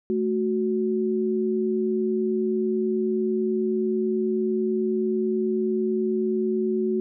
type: tone pair together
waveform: sine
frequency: 219.2 / 370 Hz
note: A3 / F#4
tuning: -6 / 0 cents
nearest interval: major sixth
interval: 906 cents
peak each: -25 / -23 dBFS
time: 0.1-7 s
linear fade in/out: 0 ms
effects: none